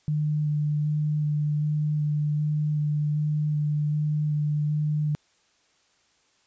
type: tone with vibrato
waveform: sine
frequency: 150 Hz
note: D3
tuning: 37 cents sharp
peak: -22 dBFS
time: 0.08-5.15 s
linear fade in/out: 0 ms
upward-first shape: square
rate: 1.3 Hz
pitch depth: 10 cents each way
effects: white hiss -65 dBFS RMS until 6.46 s + resampled to 16000 Hz